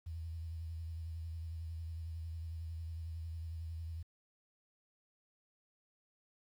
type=tone with vibrato; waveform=sine; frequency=82 Hz; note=E2; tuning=9 cents flat; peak=-40 dBFS; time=0.06-4.03 s; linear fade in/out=10 ms; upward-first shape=triangle; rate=11 Hz; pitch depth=56 cents each way; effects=11-bit